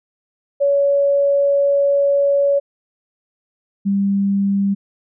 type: tone pair in turn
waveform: sine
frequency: 563 / 198.25 Hz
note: C#5 / G3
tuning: +27 / +20 cents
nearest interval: octave + tritone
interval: 1807 cents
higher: first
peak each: -12 / -14 dBFS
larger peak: first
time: 0.6-2.6 / 3.85-4.75 s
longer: first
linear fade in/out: 20 ms
effects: none